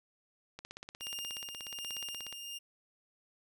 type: click train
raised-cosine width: 0.2 ms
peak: -27 dBFS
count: 30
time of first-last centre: 0.59-2.327 s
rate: 16.7 Hz
type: tone with tremolo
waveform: sawtooth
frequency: 2813 Hz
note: F7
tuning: 12 cents sharp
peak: -35 dBFS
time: 1-2.59 s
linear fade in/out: 20 ms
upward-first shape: sine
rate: 1.3 Hz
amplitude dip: 45%
effects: none